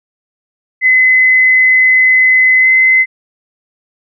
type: tone with pitch glide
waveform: sine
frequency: 2032 to 2050 Hz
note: B6 to C7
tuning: +49 to -36 cents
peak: -5 dBFS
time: 0.81-3.06 s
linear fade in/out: 50 ms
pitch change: +15 cents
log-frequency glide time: 2.61-2.67 s
effects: none